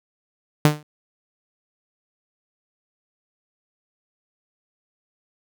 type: tone with exponential decay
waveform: sawtooth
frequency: 150.2 Hz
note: D3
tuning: 39 cents sharp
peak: -5 dBFS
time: 0.65-0.83 s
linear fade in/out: 2 ms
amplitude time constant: 38 ms
effects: none